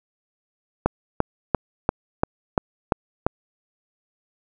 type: click train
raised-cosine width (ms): 1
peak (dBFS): -3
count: 8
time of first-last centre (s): 0.86-3.265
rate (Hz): 2.91
effects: none